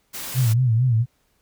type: noise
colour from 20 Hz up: white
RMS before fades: -32 dBFS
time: 0.13-0.54 s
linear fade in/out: 20 ms
type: tone with vibrato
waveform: sine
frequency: 119.9 Hz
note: A#2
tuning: 49 cents sharp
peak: -15 dBFS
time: 0.34-1.06 s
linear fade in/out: 50 ms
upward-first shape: sine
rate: 4.4 Hz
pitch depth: 140 cents each way
effects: pink hiss -66 dBFS RMS until 1.41 s